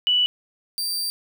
sine / sawtooth tone pair in turn, 2960 / 4681 Hz, F#7 / D8, 0 / -7 cents, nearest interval minor sixth, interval 793 cents, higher second, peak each -16 / -21 dBFS, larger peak first, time 0.07-0.26 / 0.78-1.1 s, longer second, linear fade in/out 0 ms, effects 9-bit

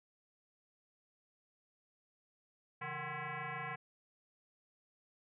sine tone with frequency modulation, 466.2 Hz, A#4, in tune, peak -39 dBFS, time 2.81-3.76 s, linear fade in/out 10 ms, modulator 302 Hz, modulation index 6.2, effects none

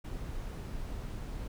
brown noise, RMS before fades -39 dBFS, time 0.04-1.48 s, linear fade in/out 10 ms, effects none

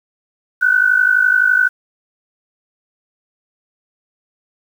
sine tone pair together, 1468.2 / 1520 Hz, F#6 / F#6, -14 / +46 cents, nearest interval minor second, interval 60 cents, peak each -13 dBFS, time 0.61-1.69 s, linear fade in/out 20 ms, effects 7-bit

